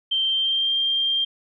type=tone with pitch glide; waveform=sine; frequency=3136 to 3185 Hz; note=G7 to G7; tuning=0 to +27 cents; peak=-19 dBFS; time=0.11-1.25 s; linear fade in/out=10 ms; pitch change=+27 cents; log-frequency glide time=0.25-0.74 s; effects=none